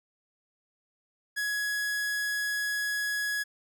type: tone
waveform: 45% pulse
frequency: 1676 Hz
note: G#6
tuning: 15 cents sharp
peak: -28 dBFS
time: 1.36-3.44 s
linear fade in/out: 20 ms
effects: none